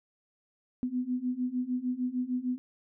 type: beating tone pair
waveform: sine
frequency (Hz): 246.9 / 253.5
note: B3 / B3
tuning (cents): 0 / +45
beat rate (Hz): 6.6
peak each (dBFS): -33 / -31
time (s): 0.83-2.58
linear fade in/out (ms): 0
effects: none